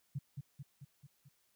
sine tone with echo, 139.2 Hz, C#3, 8 cents sharp, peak -35 dBFS, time 0.15-0.19 s, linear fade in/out 10 ms, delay 220 ms, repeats 5, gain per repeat -4 dB, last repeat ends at 1.29 s, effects white hiss -75 dBFS RMS until 1.55 s

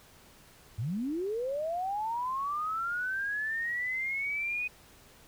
sine linear sweep, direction up, 95.8 to 2500 Hz, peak -30 dBFS, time 0.78-4.68 s, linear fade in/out 10 ms, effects pink hiss -57 dBFS RMS until 5.27 s

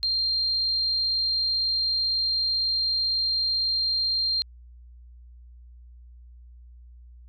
sine tone, 4186 Hz, C8, in tune, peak -22 dBFS, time 0.03-4.42 s, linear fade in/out 0 ms, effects added 60 Hz sine -45 dBFS peak until 7.28 s

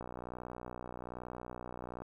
click train, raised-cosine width 1 ms, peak -29 dBFS, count 124, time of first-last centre 0.01-2.02 s, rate 61.2 Hz, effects 11-bit

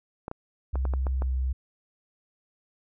clicks, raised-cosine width 1 ms, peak -20 dBFS, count 7, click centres 0.281 / 0.314 / 0.756 / 0.853 / 0.937 / 1.068 / 1.221 s
sine tone with pitch glide, 65.3 to 64.44 Hz, C2 to C2, -3 to -26 cents, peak -24 dBFS, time 0.73-1.53 s, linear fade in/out 10 ms, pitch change -23 cents, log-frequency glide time 1.16-1.3 s
effects none

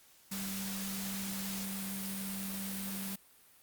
sine tone in noise, 194.5 Hz, G3, 13 cents flat, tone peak -39 dBFS, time 0.31-3.16 s, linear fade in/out 10 ms, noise white, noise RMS -41 dBFS, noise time 0.31-3.16 s, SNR -1 dB, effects white hiss -62 dBFS RMS until 3.62 s + Opus 48 kbps

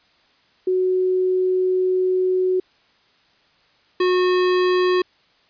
sine / square tone pair in turn, 370 / 364.3 Hz, F#4 / F#4, 0 / -27 cents, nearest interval unison, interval 27 cents, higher first, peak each -16 dBFS, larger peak neither, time 0.67-2.6 / 4-5.02 s, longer first, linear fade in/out 5 ms, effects white hiss -58 dBFS RMS until 5.49 s + resampled to 11025 Hz

